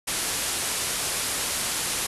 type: low-pass noise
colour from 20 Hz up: white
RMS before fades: -28 dBFS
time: 0.07-2.07 s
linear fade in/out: 10 ms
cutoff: 12000 Hz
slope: 96 dB/octave
effects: none